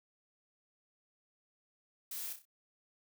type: noise with echo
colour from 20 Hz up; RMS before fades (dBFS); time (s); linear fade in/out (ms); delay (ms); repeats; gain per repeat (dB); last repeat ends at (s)
blue; -42; 2.11-2.33; 5; 31; 4; -7; 2.454
effects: none